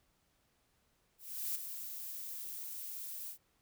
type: noise with ADSR envelope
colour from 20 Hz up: violet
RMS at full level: -36 dBFS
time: 1.18-3.38 s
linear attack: 370 ms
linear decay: 13 ms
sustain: -8 dB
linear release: 85 ms
effects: pink hiss -75 dBFS RMS until 3.61 s